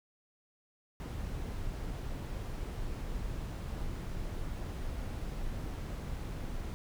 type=noise; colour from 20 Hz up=brown; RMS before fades=-38 dBFS; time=1-6.74 s; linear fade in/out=0 ms; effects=none